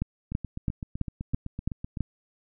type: two click trains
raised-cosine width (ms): 5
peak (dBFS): -21 / -14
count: 14 / 7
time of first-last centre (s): 0.32-1.972 / 0.02-2.007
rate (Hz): 7.87 / 3.02
effects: none